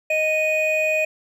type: tone pair together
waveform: triangle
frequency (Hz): 623 / 2482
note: D#5 / D#7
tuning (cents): +2 / -5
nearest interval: 2 octaves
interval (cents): 2393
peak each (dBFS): -19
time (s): 0.1-1.05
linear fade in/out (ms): 5
effects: none